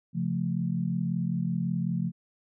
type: chord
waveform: sine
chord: Db augmented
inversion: none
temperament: equal with one note detuned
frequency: 136.13 / 174.61 / 220 Hz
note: Db3 / F3 / A3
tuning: -31 / 0 / 0 cents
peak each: -32 / -28 / -33 dBFS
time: 0.13-2.12 s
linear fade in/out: 50 ms
effects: none